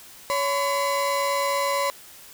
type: tone pair together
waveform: 35% pulse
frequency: 561 / 1013 Hz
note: C#5 / B5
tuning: +21 / +44 cents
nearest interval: minor seventh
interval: 1023 cents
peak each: -23 dBFS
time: 0.3-1.9 s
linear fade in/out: 0 ms
effects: white hiss -46 dBFS RMS until 2.33 s